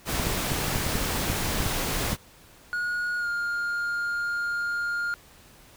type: noise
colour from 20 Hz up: pink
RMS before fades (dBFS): -28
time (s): 0.05-2.17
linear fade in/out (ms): 50
type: clicks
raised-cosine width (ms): 5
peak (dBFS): -16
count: 11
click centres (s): 0.198 / 0.27 / 0.518 / 0.682 / 0.759 / 0.866 / 0.955 / 1.3 / 1.604 / 1.664 / 2.131
type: tone with pitch glide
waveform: triangle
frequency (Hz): 1445 to 1410.4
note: F#6 to F6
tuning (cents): -41 to +17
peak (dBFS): -24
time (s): 2.73-5.14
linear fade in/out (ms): 0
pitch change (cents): -42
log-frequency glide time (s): 3.18-3.28
effects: pink hiss -53 dBFS RMS until 5.76 s